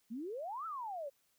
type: exponential two-way sweep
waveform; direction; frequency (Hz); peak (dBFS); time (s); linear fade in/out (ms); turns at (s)
sine; up then down; 211.9 to 1355 to 535; -39; 0.1-1.1; 20; 0.66
effects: white hiss -75 dBFS RMS until 1.38 s